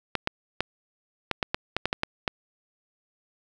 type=clicks; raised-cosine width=0.3 ms; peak=-8 dBFS; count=11; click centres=0.153 / 0.274 / 0.606 / 1.313 / 1.428 / 1.545 / 1.766 / 1.856 / 1.929 / 2.034 / 2.278 s; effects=8-bit